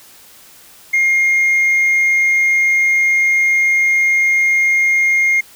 sine tone with tanh clipping, 2129 Hz, C7, 30 cents sharp, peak -11 dBFS, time 0.93-5.41 s, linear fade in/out 10 ms, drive 1 dB, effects white hiss -43 dBFS RMS until 5.55 s

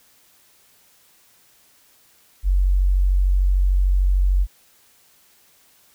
sine tone, 46.7 Hz, F#1, 17 cents sharp, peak -14 dBFS, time 2.43-4.47 s, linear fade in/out 50 ms, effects white hiss -56 dBFS RMS until 5.94 s

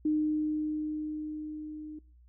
sine tone with level ramp, 305.8 Hz, D#4, 30 cents flat, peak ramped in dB -24 to -40 dBFS, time 0.05-1.99 s, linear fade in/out 5 ms, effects noise-tail reverb RT60 0.4 s tail -22 dB re dry + added 60 Hz sine -55 dBFS peak until 2.28 s

